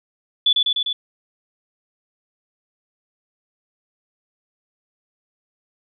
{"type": "tone with echo", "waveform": "sine", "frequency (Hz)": 3457, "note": "A7", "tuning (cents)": -31, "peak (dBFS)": -12, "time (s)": [0.46, 0.53], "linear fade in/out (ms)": 5, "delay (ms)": 100, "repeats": 4, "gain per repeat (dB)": -2, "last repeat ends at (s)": 0.93, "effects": []}